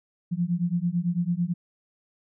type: beating tone pair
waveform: sine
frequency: 169.6 / 178.6 Hz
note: E3 / F3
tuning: +50 / +39 cents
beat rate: 9 Hz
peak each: -26 dBFS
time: 0.31-1.54 s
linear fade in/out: 20 ms
effects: none